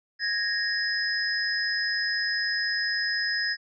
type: tone cluster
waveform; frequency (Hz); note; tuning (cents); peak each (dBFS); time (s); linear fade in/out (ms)
sine; 1660 / 1856 / 5070; G#6 / A#6 / D#8; -1 / -8 / +32; -29; 0.19-3.57; 50
effects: none